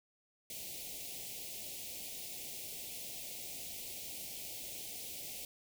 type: band-stop noise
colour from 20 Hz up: white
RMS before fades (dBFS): -45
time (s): 0.5-5.45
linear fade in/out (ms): 2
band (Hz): 770 to 2200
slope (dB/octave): 48
effects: none